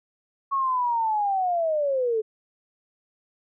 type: linear sweep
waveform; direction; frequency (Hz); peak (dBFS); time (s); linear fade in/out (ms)
sine; down; 1108.7 to 425.3; -21; 0.51-2.22; 20
effects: none